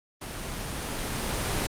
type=noise with level ramp; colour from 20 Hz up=pink; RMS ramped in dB=-37 to -27 dBFS; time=0.21-1.67 s; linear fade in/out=10 ms; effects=low-pass 12000 Hz 12 dB/octave + Opus 32 kbps